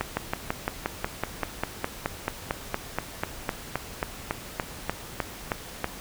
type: slowing click train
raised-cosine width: 0.5 ms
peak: -10 dBFS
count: 26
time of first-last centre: 0.01-5.843 s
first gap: 160 ms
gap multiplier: 1.03
effects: pink hiss -41 dBFS RMS until 6 s